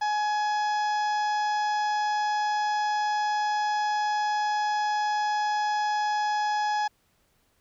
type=harmonic tone; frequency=841 Hz; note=G#5; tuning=22 cents sharp; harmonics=1 / 2 / 3 / 4 / 5 / 6 / 7 / 8; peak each=-24 / -33 / -46 / -43 / -48 / -41 / -49 / -53 dBFS; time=0.01-6.88 s; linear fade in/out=10 ms; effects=pink hiss -68 dBFS RMS until 7.6 s